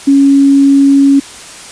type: tone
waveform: sine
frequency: 277.2 Hz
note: C#4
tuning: in tune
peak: -3 dBFS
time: 0.07-1.2 s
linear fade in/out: 10 ms
effects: white hiss -30 dBFS RMS until 1.71 s + resampled to 22050 Hz